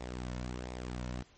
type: tone with flanger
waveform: sawtooth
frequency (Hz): 61.74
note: B1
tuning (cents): 0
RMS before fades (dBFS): -40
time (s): 0-1.23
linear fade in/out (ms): 10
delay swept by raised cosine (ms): 0.65 to 2.55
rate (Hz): 1.4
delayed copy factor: -0.5
effects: pink hiss -63 dBFS RMS until 1.37 s + MP3 32 kbps